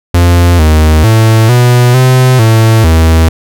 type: tone with pitch steps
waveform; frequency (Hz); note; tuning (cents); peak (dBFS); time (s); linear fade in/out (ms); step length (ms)
45% pulse; 87 / 77.9 / 111.1 / 122.7 / 128.5 / 111.9 / 80.9; F2 / D#2 / A2 / B2 / C3 / A2 / E2; -6 / +3 / +17 / -11 / -31 / +30 / -32; -3; 0.14-3.29; 5; 450
effects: none